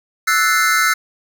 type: chord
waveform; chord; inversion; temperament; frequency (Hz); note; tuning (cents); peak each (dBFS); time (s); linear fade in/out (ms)
square; F# half-diminished seventh; third; equal; 1318.5 / 1480 / 1760 / 2093; E6 / F#6 / A6 / C7; 0 / 0 / 0 / 0; -18 / -19 / -22 / -19; 0.27-0.94; 10
effects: none